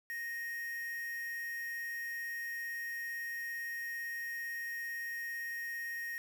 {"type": "tone with quantisation", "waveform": "triangle", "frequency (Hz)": 1864.7, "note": "A#6", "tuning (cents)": 0, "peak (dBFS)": -36, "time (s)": [0.1, 6.18], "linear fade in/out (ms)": 0, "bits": 8, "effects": []}